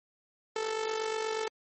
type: tone with amplitude modulation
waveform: sawtooth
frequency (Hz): 440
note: A4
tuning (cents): 0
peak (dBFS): -24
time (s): 0.56-1.48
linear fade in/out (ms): 2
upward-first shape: sine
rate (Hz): 48.4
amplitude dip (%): 60
effects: MP3 32 kbps